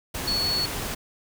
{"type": "tone in noise", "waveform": "sine", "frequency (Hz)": 4400, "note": "C#8", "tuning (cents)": -14, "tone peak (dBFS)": -23, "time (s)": [0.27, 0.66], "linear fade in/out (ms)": 10, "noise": "pink", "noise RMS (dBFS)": -31, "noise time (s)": [0.14, 0.95], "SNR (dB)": 5, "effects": []}